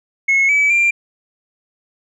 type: tone with pitch steps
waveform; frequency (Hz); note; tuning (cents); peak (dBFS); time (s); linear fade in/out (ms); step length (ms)
sine; 2180 / 2293 / 2377; C#7 / D7 / D7; -29 / -42 / +20; -9; 0.28-0.91; 10; 210
effects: tanh soft clip ceiling -9 dBFS